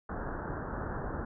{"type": "low-pass noise", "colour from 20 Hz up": "pink", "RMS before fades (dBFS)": -37, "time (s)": [0.09, 1.25], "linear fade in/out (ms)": 5, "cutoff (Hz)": 1700, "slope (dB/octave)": 96, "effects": []}